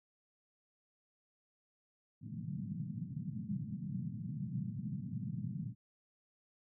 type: band-pass noise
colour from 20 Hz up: white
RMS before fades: -41 dBFS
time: 2.21-5.75 s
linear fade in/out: 50 ms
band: 110 to 210 Hz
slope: 48 dB/octave
effects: none